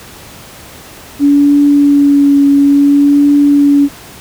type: tone with vibrato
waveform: sine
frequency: 284.4 Hz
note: C#4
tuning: 45 cents sharp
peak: -4 dBFS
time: 1.19-3.89 s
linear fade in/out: 50 ms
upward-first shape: triangle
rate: 0.58 Hz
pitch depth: 21 cents each way
effects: pink hiss -33 dBFS RMS until 4.2 s + high-pass 60 Hz 12 dB/octave